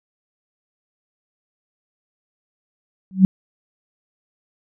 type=tone with exponential growth; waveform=sine; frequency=189.4 Hz; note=F#3; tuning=41 cents sharp; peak=-3 dBFS; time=3.11-3.25 s; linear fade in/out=0 ms; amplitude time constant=30 ms; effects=none